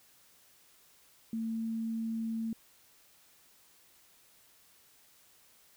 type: tone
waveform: sine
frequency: 225.3 Hz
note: A3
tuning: 41 cents sharp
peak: -32 dBFS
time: 1.33-2.53 s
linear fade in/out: 2 ms
effects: white hiss -63 dBFS RMS until 5.76 s